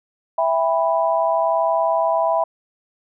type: chord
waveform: sine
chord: E minor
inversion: none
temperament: equal with one note detuned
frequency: 659.3 / 800.5 / 987.8 Hz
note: E5 / G5 / B5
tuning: 0 / +36 / 0 cents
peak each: -18 / -23 / -21 dBFS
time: 0.38-2.44 s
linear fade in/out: 5 ms
effects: none